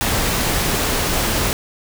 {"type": "noise", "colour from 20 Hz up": "pink", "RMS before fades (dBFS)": -19, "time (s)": [0.01, 1.53], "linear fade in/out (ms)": 0, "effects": []}